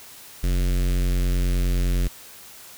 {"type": "tone with notch filter", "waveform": "square", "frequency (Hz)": 44.89, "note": "F1", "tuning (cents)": 48, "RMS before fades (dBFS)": -21, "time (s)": [0.43, 2.08], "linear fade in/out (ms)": 10, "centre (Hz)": 900, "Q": 0.57, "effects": ["white hiss -44 dBFS RMS until 2.77 s"]}